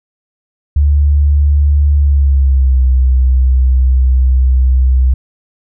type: tone with pitch glide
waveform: sine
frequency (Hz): 72.4 to 64.13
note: D2 to C2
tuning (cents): -24 to -34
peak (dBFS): -6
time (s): 0.76-5.14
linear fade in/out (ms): 5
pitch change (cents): -210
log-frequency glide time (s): 1.95-2.81
effects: none